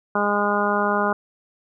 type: harmonic tone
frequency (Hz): 205.2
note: G#3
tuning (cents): -21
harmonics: 1 / 2 / 3 / 4 / 5 / 6 / 7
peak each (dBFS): -26 / -26 / -26 / -26 / -26 / -26 / -26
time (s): 0.15-1.13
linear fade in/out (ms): 5
effects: none